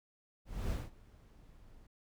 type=noise with ADSR envelope; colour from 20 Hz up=brown; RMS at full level=-34 dBFS; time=0.45-1.87 s; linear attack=260 ms; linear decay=190 ms; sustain=-24 dB; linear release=5 ms; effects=none